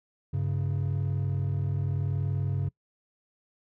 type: tone pair together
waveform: triangle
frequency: 97.78 / 138.59 Hz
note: G2 / C#3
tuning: -4 / 0 cents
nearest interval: tritone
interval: 604 cents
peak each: -26 dBFS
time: 0.33-2.69 s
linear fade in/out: 10 ms
effects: noise-tail reverb RT60 0.1 s tail -24 dB re dry + tanh soft clip ceiling -18 dBFS